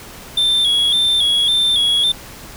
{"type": "tone with vibrato", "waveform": "triangle", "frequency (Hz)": 3451, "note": "A7", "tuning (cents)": -34, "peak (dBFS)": -11, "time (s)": [0.37, 2.12], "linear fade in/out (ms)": 5, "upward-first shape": "square", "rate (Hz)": 1.8, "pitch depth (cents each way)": 58, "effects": ["pink hiss -36 dBFS RMS until 2.56 s"]}